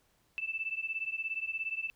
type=beating tone pair; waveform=sine; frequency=2637 / 2654 Hz; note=E7 / E7; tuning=0 / +11 cents; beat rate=17 Hz; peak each=-36 / -37 dBFS; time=0.38-1.9 s; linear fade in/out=0 ms; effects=pink hiss -71 dBFS RMS until 1.95 s